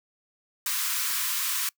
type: high-pass noise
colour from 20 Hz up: white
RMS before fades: -28 dBFS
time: 0.66-1.69 s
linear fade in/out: 2 ms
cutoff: 980 Hz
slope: 96 dB/octave
effects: noise-tail reverb RT60 0.1 s tail -24 dB re dry